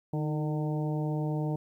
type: harmonic tone with a mistuned harmonic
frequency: 151.3 Hz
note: D#3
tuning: 48 cents flat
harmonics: 1 / 2 / 3 / 4 / 5 / 6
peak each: -29 / -35 / -39 / -41 / -43 / -45 dBFS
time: 0.13-1.56 s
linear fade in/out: 5 ms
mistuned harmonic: 2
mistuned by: +49 cents
effects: 11-bit